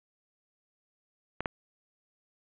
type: clicks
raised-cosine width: 0.5 ms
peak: -17 / -15 dBFS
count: 2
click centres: 1.406 / 1.458 s
effects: resampled to 8000 Hz + 7-bit